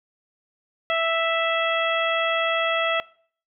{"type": "harmonic tone", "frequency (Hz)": 659.3, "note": "E5", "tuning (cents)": 0, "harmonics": [1, 2, 3, 4, 5], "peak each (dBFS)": [-23, -26, -28, -29, -30], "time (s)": [0.9, 3], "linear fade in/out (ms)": 0, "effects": ["noise-tail reverb RT60 0.5 s tail -21 dB re dry"]}